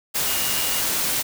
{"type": "tone in noise", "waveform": "sine", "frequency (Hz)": 2856, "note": "F7", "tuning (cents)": 38, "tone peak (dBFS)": -31, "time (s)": [0.26, 0.82], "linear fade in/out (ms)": 20, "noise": "white", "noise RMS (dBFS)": -23, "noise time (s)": [0.14, 1.23], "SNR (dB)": -11, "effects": []}